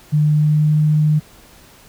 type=tone with pitch glide; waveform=sine; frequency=150.7 to 152.45 Hz; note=D3 to D#3; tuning=+45 to -35 cents; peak=-11 dBFS; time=0.12-1.2 s; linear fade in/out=20 ms; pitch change=+20 cents; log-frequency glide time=0.28-0.78 s; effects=pink hiss -46 dBFS RMS until 1.88 s